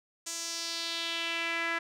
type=tone with band-pass filter sweep; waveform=sawtooth; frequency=334.1 Hz; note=E4; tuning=23 cents sharp; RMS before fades=-34 dBFS; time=0.26-1.79 s; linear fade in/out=10 ms; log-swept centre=7100 to 1800 Hz; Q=2.5; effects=none